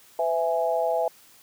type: chord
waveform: sine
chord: E major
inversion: second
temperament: equal with one note detuned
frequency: 505.7 / 659.3 / 830.6 Hz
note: B4 / E5 / G#5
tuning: +41 / 0 / 0 cents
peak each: -27 / -24 / -28 dBFS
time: 0.19-1.08 s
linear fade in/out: 2 ms
effects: white hiss -54 dBFS RMS until 1.42 s + high-pass 60 Hz 12 dB/octave